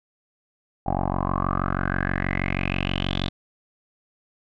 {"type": "tone with low-pass filter sweep", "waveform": "10% pulse", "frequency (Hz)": 46.25, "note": "F#1", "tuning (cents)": 0, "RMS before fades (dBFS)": -25, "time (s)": [0.86, 3.29], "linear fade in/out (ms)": 10, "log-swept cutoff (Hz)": [790, 3700], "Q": 7.3, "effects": []}